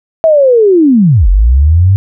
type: linear two-way sweep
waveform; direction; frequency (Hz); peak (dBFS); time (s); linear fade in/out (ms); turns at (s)
sine; down then up; 659.3 to 42.72 to 100.7; -3; 0.24-1.96; 0; 1.28
effects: none